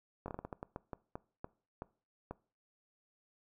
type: slowing click train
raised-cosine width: 1 ms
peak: -27 dBFS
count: 14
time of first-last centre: 0.26-2.31 s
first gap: 21 ms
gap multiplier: 1.3
effects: noise-tail reverb RT60 0.4 s tail -21 dB re dry